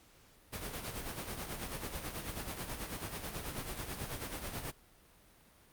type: noise with tremolo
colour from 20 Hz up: pink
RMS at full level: -39 dBFS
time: 0.52-4.72 s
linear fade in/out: 20 ms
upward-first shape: sine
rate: 9.2 Hz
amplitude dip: 55%
effects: pink hiss -63 dBFS RMS until 5.72 s + Opus 48 kbps